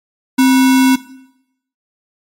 sine tone with sample-and-hold, 261.6 Hz, C4, in tune, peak -6 dBFS, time 0.38-0.96 s, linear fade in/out 10 ms, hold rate 1225 Hz, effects noise-tail reverb RT60 0.8 s tail -17 dB re dry + MP3 64 kbps

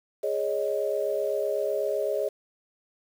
sine chord, Ab suspended fourth, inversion none, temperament equal, 415.3 / 554.4 / 622.3 Hz, Ab4 / Db5 / Eb5, 0 / 0 / 0 cents, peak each -29 / -29 / -29 dBFS, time 0.23-2.29 s, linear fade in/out 10 ms, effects 8-bit

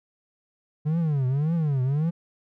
triangle tone with vibrato, 146.83 Hz, D3, in tune, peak -19 dBFS, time 0.85-2.11 s, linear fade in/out 20 ms, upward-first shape triangle, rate 1.8 Hz, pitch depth 280 cents each way, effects none

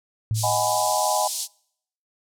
sine tone with exponential decay, 109.8 Hz, A2, 3 cents flat, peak -19 dBFS, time 0.31-1.05 s, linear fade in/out 0 ms, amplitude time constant 160 ms
white band-pass noise, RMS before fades -29 dBFS, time 0.34-1.48 s, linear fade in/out 50 ms, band 4100 to 10000 Hz, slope 24 dB/octave
sine chord, G# minor seventh, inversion second, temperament just, 623 / 747.5 / 830.6 / 996.7 Hz, D#5 / F#5 / G#5 / B5, +2 / +17 / 0 / +16 cents, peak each -26 / -26 / -24 / -27 dBFS, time 0.43-1.28 s, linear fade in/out 10 ms
effects noise-tail reverb RT60 0.7 s tail -26 dB re dry

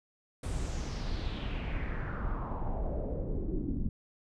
brown noise with low-pass filter sweep, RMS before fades -34 dBFS, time 0.43-3.89 s, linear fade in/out 5 ms, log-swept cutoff 9400 to 230 Hz, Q 3.4, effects none

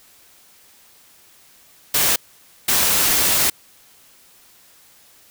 white noise bursts at uneven times, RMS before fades -17 dBFS, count 2, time 1.94-2.16 / 2.68-3.5 s, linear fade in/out 5 ms, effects white hiss -51 dBFS RMS until 5.3 s

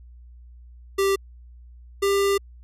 square tone pair in turn, 392 / 397.5 Hz, G4 / G4, 0 / +24 cents, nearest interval unison, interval 24 cents, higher second, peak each -19 dBFS, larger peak neither, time 0.98-1.16 / 2.02-2.38 s, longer second, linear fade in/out 10 ms, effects added 60 Hz sine -43 dBFS peak until 2.63 s + resampled to 32000 Hz

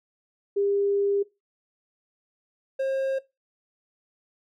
sine / triangle tone pair in turn, 401.4 / 535.8 Hz, G4 / C5, +41 / +41 cents, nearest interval perfect fourth, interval 500 cents, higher second, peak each -21 dBFS, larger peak neither, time 0.56-1.23 / 2.79-3.19 s, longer first, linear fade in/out 10 ms, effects noise-tail reverb RT60 0.2 s tail -18 dB re dry

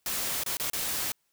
white noise with dropouts, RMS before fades -31 dBFS, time 0.06-1.12 s, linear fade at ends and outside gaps 1 ms, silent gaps 0.435-0.462 / 0.57-0.598 / 0.7-0.733 s, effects white hiss -74 dBFS RMS until 1.32 s

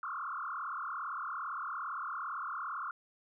sine tone with frequency modulation, 1244.5 Hz, D#6, in tune, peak -36 dBFS, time 0.03-2.91 s, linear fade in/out 2 ms, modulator 37.6 Hz, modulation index 4.9, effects none

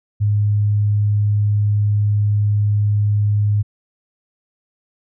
sine tone, 103.83 Hz, G#2, in tune, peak -13 dBFS, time 0.2-3.63 s, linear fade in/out 20 ms, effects none

